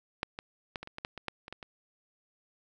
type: clicks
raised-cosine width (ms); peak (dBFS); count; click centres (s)
0.3; -14 / -22 / -19 / -25 / -28 / -23 / -18 / -25 / -17 / -28 / -24 / -27; 12; 0.231 / 0.389 / 0.758 / 0.83 / 0.874 / 0.984 / 1.049 / 1.177 / 1.283 / 1.481 / 1.526 / 1.628
effects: none